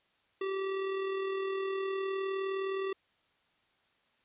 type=tone with amplitude modulation; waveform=square; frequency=386.9 Hz; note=G4; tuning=23 cents flat; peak=-31 dBFS; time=0.41-2.93 s; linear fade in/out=5 ms; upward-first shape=sine; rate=39.5 Hz; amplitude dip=35%; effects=white hiss -71 dBFS RMS until 4.24 s + resampled to 8000 Hz